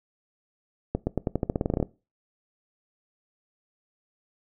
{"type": "accelerating click train", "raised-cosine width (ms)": 2, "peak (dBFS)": -11, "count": 15, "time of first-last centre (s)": [0.95, 1.827], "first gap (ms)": 120, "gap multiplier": 0.89, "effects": ["noise-tail reverb RT60 0.3 s tail -21 dB re dry"]}